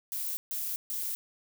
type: noise bursts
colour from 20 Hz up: violet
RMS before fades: -34 dBFS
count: 3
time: 0.12-1.15 s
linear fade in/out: 0 ms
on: 250 ms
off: 140 ms
effects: none